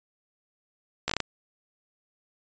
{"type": "slowing click train", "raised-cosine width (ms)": 0.2, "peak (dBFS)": -9, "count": 6, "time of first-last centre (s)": [1.08, 1.203], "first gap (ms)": 15, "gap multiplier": 1.25, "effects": ["resampled to 16000 Hz"]}